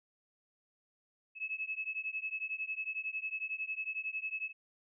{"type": "beating tone pair", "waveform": "sine", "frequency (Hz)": [2582, 2593], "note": ["E7", "E7"], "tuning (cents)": [-37, -29], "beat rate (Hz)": 11, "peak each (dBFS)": [-39, -39], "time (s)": [1.35, 4.53], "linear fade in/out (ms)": 50, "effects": []}